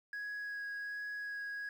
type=tone with vibrato; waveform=sine; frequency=1661.2 Hz; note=G#6; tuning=in tune; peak=-36 dBFS; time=0.13-1.69 s; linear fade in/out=2 ms; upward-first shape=sine; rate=1.3 Hz; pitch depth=9 cents each way; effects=tanh soft clip ceiling -38 dBFS + 11-bit